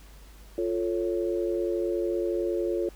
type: chord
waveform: sine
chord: F augmented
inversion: none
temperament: equal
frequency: 349.2 / 440 / 554.4 Hz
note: F4 / A4 / C#5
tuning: 0 / 0 / 0 cents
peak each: -27 / -31 / -32 dBFS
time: 0.58-2.89 s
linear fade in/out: 2 ms
effects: added 50 Hz sine -47 dBFS peak until 2.95 s + pink hiss -55 dBFS RMS until 2.95 s